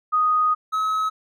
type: tone pair in turn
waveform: sine / triangle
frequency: 1244.5 / 1282.4 Hz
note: D#6 / E6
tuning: 0 / -48 cents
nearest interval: minor second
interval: 52 cents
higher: second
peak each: -16 / -18 dBFS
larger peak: first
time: 0.12-0.55 / 0.72-1.1 s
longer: first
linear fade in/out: 20 ms
effects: none